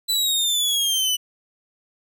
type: exponential sweep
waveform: sawtooth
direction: down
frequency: 4004 to 2960 Hz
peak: -16 dBFS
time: 0.08-1.17 s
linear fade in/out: 20 ms
effects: none